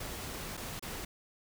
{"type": "noise with dropouts", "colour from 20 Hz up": "pink", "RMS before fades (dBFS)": -41, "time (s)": [0, 1.05], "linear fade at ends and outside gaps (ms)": 5, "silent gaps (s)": [[0.57, 0.574], [0.795, 0.824]], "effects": []}